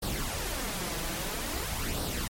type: noise with flanger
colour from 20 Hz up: pink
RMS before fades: -33 dBFS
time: 0.02-2.28 s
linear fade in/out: 10 ms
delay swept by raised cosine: 0.21 to 6.01 ms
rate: 0.5 Hz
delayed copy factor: +0.55
effects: MP3 64 kbps